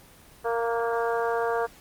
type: harmonic tone with a mistuned harmonic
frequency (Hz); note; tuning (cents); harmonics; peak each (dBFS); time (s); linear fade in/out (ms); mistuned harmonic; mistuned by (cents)
231.9; A#3; -9; 2 / 3 / 4 / 5 / 6 / 7; -26 / -30 / -32 / -34 / -36 / -37; 0.44-1.67; 20; 6; +24
effects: pink hiss -52 dBFS RMS until 1.8 s + Opus 24 kbps